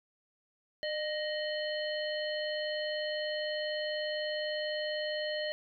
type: harmonic tone with a mistuned harmonic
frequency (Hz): 607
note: D#5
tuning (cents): -43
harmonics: 1 / 3 / 5 / 7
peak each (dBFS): -34 / -39 / -41 / -42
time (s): 0.83-5.52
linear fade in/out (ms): 0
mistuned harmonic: 3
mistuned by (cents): +50
effects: none